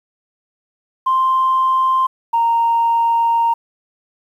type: tone pair in turn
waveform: sine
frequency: 1046.5 / 927 Hz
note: C6 / A#5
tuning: 0 / -10 cents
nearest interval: major second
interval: 210 cents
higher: first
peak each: -11 / -11 dBFS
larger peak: neither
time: 1.06-2.07 / 2.33-3.54 s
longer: second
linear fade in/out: 10 ms
effects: tanh soft clip ceiling -8 dBFS + 8-bit